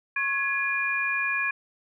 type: tone cluster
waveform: sine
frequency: 1092 / 1674 / 2422 Hz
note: C#6 / G#6 / D#7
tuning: -26 / +13 / -47 cents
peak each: -33 / -27 / -27 dBFS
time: 0.16-1.51 s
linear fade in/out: 5 ms
effects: none